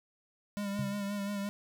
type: tone with vibrato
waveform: square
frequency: 201.9 Hz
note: G#3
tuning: 49 cents flat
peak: -34 dBFS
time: 0.57-1.49 s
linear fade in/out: 0 ms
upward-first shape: sine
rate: 5.7 Hz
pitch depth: 34 cents each way
type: tone with exponential decay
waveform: sine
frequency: 136.7 Hz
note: C#3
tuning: 24 cents flat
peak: -30 dBFS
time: 0.79-1.14 s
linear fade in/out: 2 ms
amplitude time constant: 74 ms
effects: none